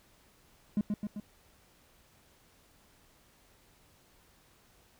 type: tone with echo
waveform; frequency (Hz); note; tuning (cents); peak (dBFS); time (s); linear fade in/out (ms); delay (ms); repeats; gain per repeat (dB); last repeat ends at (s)
triangle; 207.7; G#3; 0; -22; 0.77-0.81; 2; 130; 3; -4; 1.2
effects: tanh soft clip ceiling -21 dBFS + pink hiss -64 dBFS RMS until 4.99 s